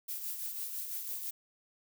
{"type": "noise with tremolo", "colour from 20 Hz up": "violet", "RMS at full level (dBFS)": -37, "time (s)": [0.08, 1.31], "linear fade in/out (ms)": 10, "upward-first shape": "triangle", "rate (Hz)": 6, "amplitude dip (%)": 50, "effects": []}